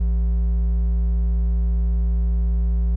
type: tone with hard clipping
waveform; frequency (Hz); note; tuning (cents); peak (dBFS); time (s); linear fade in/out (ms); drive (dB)
triangle; 57.4; A#1; -26; -18; 0-2.96; 10; 8
effects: none